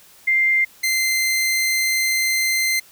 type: tone pair in turn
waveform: sine / sawtooth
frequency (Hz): 2097 / 2079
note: C7 / C7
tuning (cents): +3 / -12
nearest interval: unison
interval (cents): 15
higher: first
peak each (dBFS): -14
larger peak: neither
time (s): 0.27-0.65 / 0.83-2.8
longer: second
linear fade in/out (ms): 10
effects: white hiss -49 dBFS RMS until 2.91 s